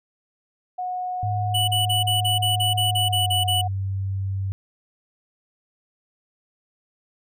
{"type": "tone", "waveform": "sine", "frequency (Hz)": 730, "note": "F#5", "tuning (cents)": -24, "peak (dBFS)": -25, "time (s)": [0.78, 3.68], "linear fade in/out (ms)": 10}
{"type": "tone with pitch glide", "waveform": "sine", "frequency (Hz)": [104.3, 96.75], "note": ["G#2", "G2"], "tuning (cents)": [8, -22], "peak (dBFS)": -23, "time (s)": [1.23, 4.52], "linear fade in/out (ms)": 0, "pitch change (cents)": -130, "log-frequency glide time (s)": [2.93, 3.36]}
{"type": "tone bursts", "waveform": "square", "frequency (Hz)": 2960, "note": "F#7", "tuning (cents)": 0, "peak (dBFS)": -21, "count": 12, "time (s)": [1.54, 3.616], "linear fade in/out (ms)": 10, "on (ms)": 140, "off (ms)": 36}
{"effects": []}